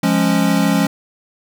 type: chord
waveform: square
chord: Db major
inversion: first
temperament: equal with one note detuned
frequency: 174.61 / 207.7 / 273.5 Hz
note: F3 / Ab3 / Db4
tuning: 0 / 0 / -23 cents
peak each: -18 dBFS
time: 0.03-0.87 s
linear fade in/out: 5 ms
effects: none